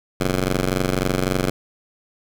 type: ring-modulated tone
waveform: 10% pulse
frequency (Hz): 92.7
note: F#2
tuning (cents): +4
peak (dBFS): -8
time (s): 0.2-1.5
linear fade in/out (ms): 5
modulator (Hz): 58.2
effects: none